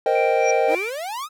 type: chord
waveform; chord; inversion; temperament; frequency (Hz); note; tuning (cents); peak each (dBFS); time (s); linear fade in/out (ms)
triangle; C minor seventh; third; equal; 466.2 / 523.3 / 622.3 / 784; Bb4 / C5 / Eb5 / G5; 0 / 0 / 0 / 0; -20; 0.06-0.75; 2
type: tone with tremolo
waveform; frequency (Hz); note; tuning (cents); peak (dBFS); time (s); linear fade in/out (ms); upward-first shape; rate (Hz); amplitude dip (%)
sine; 2349; D7; 0; -24; 0.15-0.9; 5; sine; 3.5; 60
type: tone with exponential growth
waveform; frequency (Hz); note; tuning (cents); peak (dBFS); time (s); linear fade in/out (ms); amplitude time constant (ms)
sine; 5720; F8; +41; -23; 0.37-0.51; 5; 29
type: exponential sweep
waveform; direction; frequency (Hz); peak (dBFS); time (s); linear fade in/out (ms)
45% pulse; up; 277.2 to 1318.5; -27; 0.67-1.29; 50
effects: none